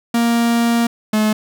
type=tone pair in turn; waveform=45% pulse; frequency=234 / 214.8 Hz; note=A#3 / A3; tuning=+7 / -41 cents; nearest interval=minor second; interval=148 cents; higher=first; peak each=-13 dBFS; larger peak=neither; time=0.14-0.87 / 1.13-1.33 s; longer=first; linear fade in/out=5 ms; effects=none